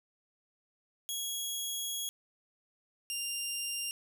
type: tone pair in turn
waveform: 15% pulse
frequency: 3322 / 2793 Hz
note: G#7 / F7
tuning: 0 / -1 cents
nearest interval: minor third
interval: 301 cents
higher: first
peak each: -27 dBFS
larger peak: neither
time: 1.09-2.09 / 3.1-3.91 s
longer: first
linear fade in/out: 0 ms
effects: none